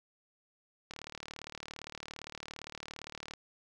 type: click train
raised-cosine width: 0.2 ms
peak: -25 dBFS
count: 92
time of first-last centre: 0.91-3.337 s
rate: 37.5 Hz
effects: none